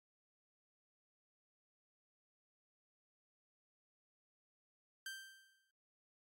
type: tone with exponential decay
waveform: sawtooth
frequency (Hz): 1568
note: G6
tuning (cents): 0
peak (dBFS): -39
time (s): 5.06-5.71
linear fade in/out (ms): 2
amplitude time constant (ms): 140
effects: noise-tail reverb RT60 0.5 s tail -21 dB re dry + AAC 48 kbps